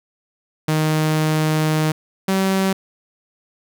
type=tone pair in turn; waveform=sawtooth; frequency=155.6 / 191.72 Hz; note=D#3 / G3; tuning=0 / -38 cents; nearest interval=major third; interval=362 cents; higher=second; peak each=-12 dBFS; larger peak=neither; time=0.68-1.92 / 2.28-2.73 s; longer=first; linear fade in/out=5 ms; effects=none